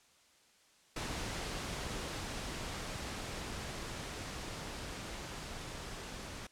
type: noise with level ramp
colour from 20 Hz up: pink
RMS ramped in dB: -39 to -45 dBFS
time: 0.96-6.47 s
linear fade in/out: 5 ms
effects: white hiss -66 dBFS RMS until 6.51 s + low-pass 8000 Hz 12 dB/octave